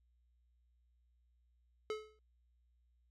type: tone with exponential decay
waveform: square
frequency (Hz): 430.5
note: A4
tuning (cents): -38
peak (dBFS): -35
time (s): 1.9-2.19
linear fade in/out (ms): 1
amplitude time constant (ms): 62
effects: added 60 Hz sine -70 dBFS peak until 3.1 s + low-pass 5000 Hz 12 dB/octave